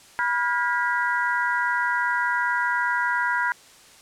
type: harmonic tone with a mistuned harmonic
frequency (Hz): 325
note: E4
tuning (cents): -24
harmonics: 3 / 4 / 5 / 6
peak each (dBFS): -25 / -26 / -26 / -30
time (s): 0.19-3.52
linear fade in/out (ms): 0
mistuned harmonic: 4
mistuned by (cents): +150
effects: white hiss -50 dBFS RMS until 4.01 s + low-pass 9000 Hz 12 dB/octave